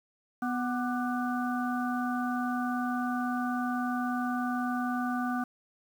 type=harmonic tone with a mistuned harmonic; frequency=247.7 Hz; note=B3; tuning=5 cents sharp; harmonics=1 / 3 / 5 / 6; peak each=-30 / -35 / -37 / -38 dBFS; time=0.42-5.44 s; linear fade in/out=5 ms; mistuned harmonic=5; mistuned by=-69 cents; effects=9-bit